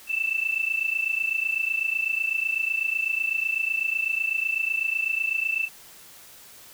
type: tone pair together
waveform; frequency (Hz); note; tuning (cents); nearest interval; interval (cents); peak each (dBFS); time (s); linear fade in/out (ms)
sine; 2637 / 2665; E7 / E7; 0 / +18; unison; 18; -26; 0.07-5.69; 50
effects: white hiss -48 dBFS RMS until 6.73 s